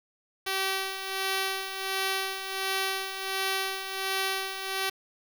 5% pulse tone with tremolo, 384.6 Hz, G4, 33 cents flat, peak -15 dBFS, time 0.46-4.9 s, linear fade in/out 10 ms, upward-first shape sine, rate 1.4 Hz, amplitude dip 60%, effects 8-bit

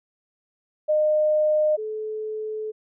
sine tone pair in turn, 611 / 432 Hz, D#5 / A4, -32 / -32 cents, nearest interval tritone, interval 600 cents, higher first, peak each -17 / -27 dBFS, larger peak first, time 0.88-1.77 / 1.77-2.72 s, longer second, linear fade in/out 20 ms, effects none

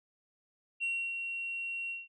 sine tone with ADSR envelope, 2740 Hz, F7, 34 cents flat, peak -28 dBFS, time 0.8-2.08 s, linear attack 33 ms, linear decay 290 ms, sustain -6 dB, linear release 180 ms, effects tanh soft clip ceiling -28 dBFS

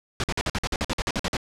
pink noise bursts, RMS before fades -25 dBFS, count 14, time 0.2-1.368 s, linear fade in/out 0 ms, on 37 ms, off 50 ms, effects low-pass 6000 Hz 12 dB/octave

